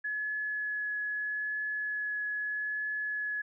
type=tone with vibrato; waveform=sine; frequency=1699 Hz; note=G#6; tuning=39 cents sharp; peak=-31 dBFS; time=0.04-3.42 s; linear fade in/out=10 ms; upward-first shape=triangle; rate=0.79 Hz; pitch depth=9 cents each way; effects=none